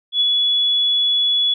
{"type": "tone with ADSR envelope", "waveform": "sine", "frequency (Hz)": 3400, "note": "G#7", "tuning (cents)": 40, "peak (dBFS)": -12, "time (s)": [0.12, 1.54], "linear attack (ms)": 85, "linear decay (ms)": 25, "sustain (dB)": -2, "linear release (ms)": 5, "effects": []}